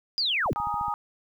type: linear sweep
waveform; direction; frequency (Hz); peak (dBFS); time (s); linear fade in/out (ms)
sine; down; 4978 to 32.7; -23; 0.18-0.53; 0
type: click train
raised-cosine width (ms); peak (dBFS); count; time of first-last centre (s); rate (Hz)
5; -30; 7; 0.46-0.883; 14.2
type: chord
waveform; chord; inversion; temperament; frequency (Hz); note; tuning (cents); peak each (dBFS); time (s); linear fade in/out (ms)
sine; Ab suspended second; none; just; 830.6 / 934.4 / 1245.9; Ab5 / Bb5 / Eb6; 0 / +4 / +2; -30 / -32 / -30; 0.56-0.94; 0
effects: 10-bit